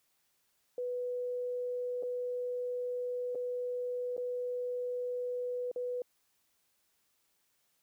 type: tone with dropouts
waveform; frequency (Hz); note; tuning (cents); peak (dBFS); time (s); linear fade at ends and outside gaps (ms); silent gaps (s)
sine; 493.9; B4; 0; -33; 0.78-6.02; 2; 2.026-2.032 / 3.349-3.354 / 4.167-4.178 / 5.715-5.76
effects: white hiss -75 dBFS RMS until 7.82 s